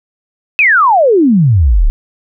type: exponential sweep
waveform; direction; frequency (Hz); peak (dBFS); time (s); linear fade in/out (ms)
sine; down; 2637 to 31.44; -5; 0.59-1.9; 0
effects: none